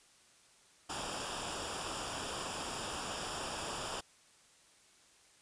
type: noise with comb filter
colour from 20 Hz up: pink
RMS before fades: -40 dBFS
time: 0.89-4.01 s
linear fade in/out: 10 ms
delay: 0.48 ms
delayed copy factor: -0.7
effects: white hiss -64 dBFS RMS until 5.41 s + resampled to 22050 Hz